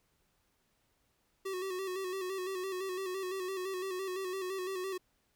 square tone with vibrato, 375.8 Hz, F#4, 27 cents sharp, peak -36 dBFS, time 1.45-4.98 s, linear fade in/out 10 ms, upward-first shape square, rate 5.9 Hz, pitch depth 46 cents each way, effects pink hiss -75 dBFS RMS until 5.35 s

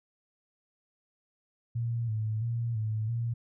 sine tone with vibrato, 112.9 Hz, A2, 45 cents sharp, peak -28 dBFS, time 1.75-3.34 s, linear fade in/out 10 ms, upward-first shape square, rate 1.5 Hz, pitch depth 62 cents each way, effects none

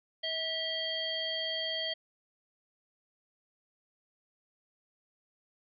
harmonic tone with a mistuned harmonic, 644 Hz, E5, 41 cents flat, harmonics 1 / 3 / 5 / 7, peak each -39 / -40 / -34 / -40 dBFS, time 0.23-1.94 s, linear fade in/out 10 ms, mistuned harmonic 3, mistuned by +22 cents, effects none

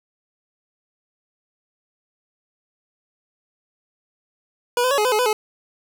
25% pulse tone with pitch steps, 486.3 / 508 / 561 / 421.8 / 506 / 426.1 / 499 / 428.5 Hz, B4 / B4 / C#5 / G#4 / B4 / G#4 / B4 / A4, -27 / +49 / +21 / +27 / +42 / +44 / +18 / -46 cents, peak -13 dBFS, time 4.77-5.33 s, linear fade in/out 2 ms, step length 70 ms, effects none

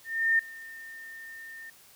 sine tone with ADSR envelope, 1815 Hz, A#6, 47 cents flat, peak -19 dBFS, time 0.04-1.7 s, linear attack 350 ms, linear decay 4 ms, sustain -22 dB, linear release 5 ms, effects white hiss -56 dBFS RMS until 1.95 s

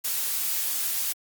blue noise, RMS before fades -27 dBFS, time 0.04-1.13 s, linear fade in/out 10 ms, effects Opus 48 kbps

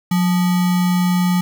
sine tone with sample-and-hold, 180 Hz, F#3, 47 cents flat, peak -13 dBFS, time 0.11-1.41 s, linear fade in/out 5 ms, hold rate 1050 Hz, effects none

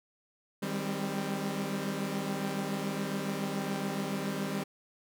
sawtooth chord, Ab major seventh, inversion second, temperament equal with one note detuned, 155.56 / 196 / 203.1 / 261.6 Hz, Eb3 / G3 / Ab3 / C4, 0 / 0 / -38 / 0 cents, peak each -35 / -31 / -35 / -35 dBFS, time 0.62-4.64 s, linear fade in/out 10 ms, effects none

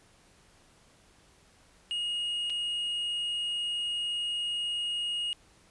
triangle tone with dropouts, 2871 Hz, F7, 47 cents sharp, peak -28 dBFS, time 1.91-5.33 s, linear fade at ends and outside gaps 0 ms, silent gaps 2.498-2.502 s, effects pink hiss -61 dBFS RMS until 5.7 s + resampled to 24000 Hz

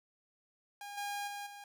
sawtooth tone with level steps, 813 Hz, G#5, 37 cents flat, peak -40 / -33 / -37 / -44 dBFS, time 0.81-1.64 s, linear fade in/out 2 ms, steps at 0.97 / 1.27 / 1.46 s, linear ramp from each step 10 ms, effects none

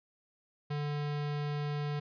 square tone, 146.83 Hz, D3, in tune, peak -33 dBFS, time 0.7-2 s, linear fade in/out 10 ms, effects resampled to 11025 Hz

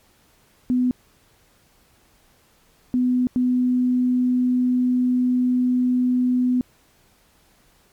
sine tone bursts at uneven times, 250 Hz, B3, 21 cents sharp, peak -16 dBFS, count 3, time 0.7-0.91 / 2.94-3.27 / 3.36-6.61 s, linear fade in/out 0 ms, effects pink hiss -58 dBFS RMS until 7.92 s + MP3 96 kbps

